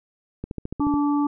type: click train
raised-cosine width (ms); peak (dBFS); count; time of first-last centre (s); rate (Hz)
3; -17; 8; 0.44-0.94; 14
type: harmonic tone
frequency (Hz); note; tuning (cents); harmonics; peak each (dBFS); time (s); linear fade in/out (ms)
290; D4; -22; 1 / 3 / 4; -19 / -29 / -31; 0.8-1.27; 5
effects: none